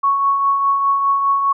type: tone with tremolo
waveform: sine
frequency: 1108.7 Hz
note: C#6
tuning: in tune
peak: -11 dBFS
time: 0.03-1.53 s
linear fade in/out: 10 ms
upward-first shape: triangle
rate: 4.9 Hz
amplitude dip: 45%
effects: none